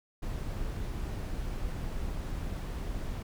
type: noise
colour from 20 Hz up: brown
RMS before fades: -35 dBFS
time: 0.22-3.23 s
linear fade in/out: 10 ms
effects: none

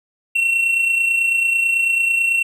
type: tone with amplitude modulation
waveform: triangle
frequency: 2719 Hz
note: F7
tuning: 47 cents flat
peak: -11 dBFS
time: 0.35-2.43 s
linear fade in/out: 10 ms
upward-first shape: sine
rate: 29.1 Hz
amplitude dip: 45%
effects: none

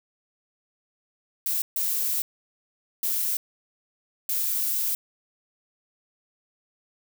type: noise bursts at uneven times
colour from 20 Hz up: violet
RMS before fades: -26 dBFS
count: 4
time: 1.46-1.62 / 1.76-2.22 / 3.03-3.37 / 4.29-4.95 s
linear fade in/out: 2 ms
effects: none

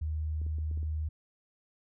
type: tone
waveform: sine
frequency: 77.5 Hz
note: D#2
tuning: 6 cents flat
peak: -30 dBFS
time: 0.01-1.09 s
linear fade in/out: 10 ms
type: clicks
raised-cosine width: 3 ms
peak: -37 dBFS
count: 6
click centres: 0.416 / 0.465 / 0.585 / 0.713 / 0.775 / 0.83 s
effects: none

